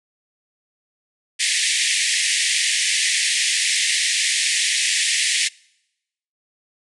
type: band-pass noise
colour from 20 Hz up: pink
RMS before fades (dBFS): -20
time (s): 1.39-5.49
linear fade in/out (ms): 20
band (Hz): 1800 to 10000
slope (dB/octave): 96
effects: noise-tail reverb RT60 0.9 s tail -26 dB re dry